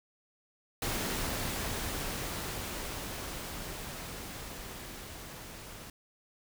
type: noise with level ramp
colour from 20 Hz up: pink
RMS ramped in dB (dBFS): -33 to -47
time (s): 0.82-5.9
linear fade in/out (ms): 2
effects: none